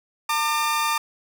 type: tone pair together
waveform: sawtooth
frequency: 907 / 1198.5 Hz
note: A#5 / D6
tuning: -48 / +35 cents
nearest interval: perfect fourth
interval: 483 cents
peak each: -21 / -19 dBFS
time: 0.29-0.98 s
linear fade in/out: 5 ms
effects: none